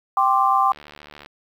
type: chord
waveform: sine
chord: G suspended fourth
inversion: none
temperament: equal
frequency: 784 / 1046.5 / 1174.7 Hz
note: G5 / C6 / D6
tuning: 0 / 0 / 0 cents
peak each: -19 dBFS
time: 0.17-0.72 s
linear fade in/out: 2 ms
type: click train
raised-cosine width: 0.3 ms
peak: -24 dBFS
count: 41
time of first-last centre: 0.72-1.261 s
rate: 74 Hz
effects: 8-bit